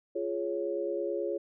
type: chord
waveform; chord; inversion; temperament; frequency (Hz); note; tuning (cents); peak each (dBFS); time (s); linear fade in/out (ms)
sine; Db major; first; just; 346.5 / 415.8 / 554.4; F4 / Ab4 / Db5; -14 / +2 / 0; -34; 0.15-1.38; 10
effects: none